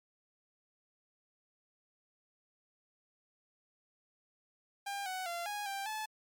sawtooth tone with pitch steps, 800 / 746 / 688 / 826 / 789 / 865 Hz, G5 / F#5 / F5 / G#5 / G5 / A5, +35 / +14 / -26 / -10 / +11 / -30 cents, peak -33 dBFS, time 4.86-6.06 s, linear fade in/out 10 ms, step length 200 ms, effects MP3 96 kbps

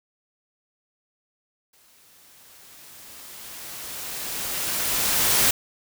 white noise with exponential growth, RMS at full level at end -18 dBFS, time 1.73-5.51 s, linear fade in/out 5 ms, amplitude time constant 820 ms, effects none

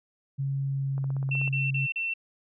sine tone with pitch glide, 137.3 to 135.41 Hz, C#3 to C#3, -16 to -40 cents, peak -26 dBFS, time 0.38-1.87 s, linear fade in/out 20 ms, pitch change -24 cents, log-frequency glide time 0.64-1.26 s
click train, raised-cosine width 1 ms, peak -30 dBFS, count 9, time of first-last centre 0.98-1.477 s, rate 16.1 Hz
sine tone bursts, 2695 Hz, E7, 38 cents sharp, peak -27 dBFS, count 4, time 1.31-2.138 s, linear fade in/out 5 ms, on 180 ms, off 36 ms
effects none

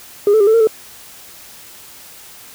sine tone with pitch steps, 408.4 / 437.6 / 400.6 / 440.7 / 458.3 / 438 Hz, G#4 / A4 / G4 / A4 / A#4 / A4, -29 / -9 / +38 / +3 / -29 / -8 cents, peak -6 dBFS, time 0.27-0.672 s, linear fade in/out 2 ms, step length 67 ms, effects tanh soft clip ceiling -6 dBFS + white hiss -39 dBFS RMS until 2.54 s

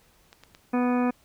clicks, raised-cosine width 0.2 ms, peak -29 dBFS, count 3, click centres 0.329 / 0.436 / 0.549 s
harmonic tone, 246.9 Hz, B3, in tune, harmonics 1 / 2 / 3 / 4 / 5 / 6 / 7 / 9 / 10, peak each -22 / -30 / -32 / -35 / -36 / -43 / -41 / -46 / -42 dBFS, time 0.73-1.11 s, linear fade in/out 10 ms
effects pink hiss -61 dBFS RMS until 1.24 s

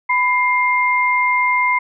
sine tone pair together, 995.8 / 2110 Hz, B5 / C7, +14 / +14 cents, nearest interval octave + minor second, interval 1300 cents, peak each -16 dBFS, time 0.09-1.79 s, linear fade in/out 10 ms, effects none

